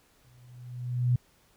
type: tone with exponential growth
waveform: sine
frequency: 123.47 Hz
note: B2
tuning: in tune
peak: -19 dBFS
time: 0.24-1.16 s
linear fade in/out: 5 ms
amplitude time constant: 200 ms
effects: pink hiss -64 dBFS RMS until 1.56 s